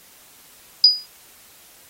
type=tone with exponential decay; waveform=sine; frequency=4928 Hz; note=D#8; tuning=17 cents flat; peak=-4 dBFS; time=0.84-1.06 s; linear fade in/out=1 ms; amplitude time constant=47 ms; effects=white hiss -49 dBFS RMS until 1.89 s + AAC 48 kbps